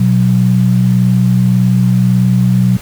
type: tone pair together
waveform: sine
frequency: 123.47 / 185.24 Hz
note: B2 / F#3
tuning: 0 / +2 cents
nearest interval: perfect fifth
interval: 702 cents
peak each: -10 dBFS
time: 0-2.77 s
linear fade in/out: 5 ms
effects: pink hiss -33 dBFS RMS until 2.81 s